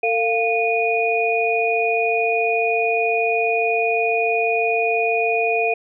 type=tone cluster; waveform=sine; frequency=450.8 / 697 / 2463 Hz; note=A4 / F5 / D#7; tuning=+42 / -4 / -18 cents; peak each=-21 dBFS; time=0.03-5.74 s; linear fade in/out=5 ms; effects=none